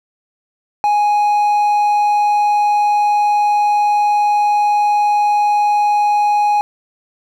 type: tone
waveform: triangle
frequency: 830.6 Hz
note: G#5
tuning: in tune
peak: -9 dBFS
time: 0.84-6.61 s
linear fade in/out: 0 ms
effects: none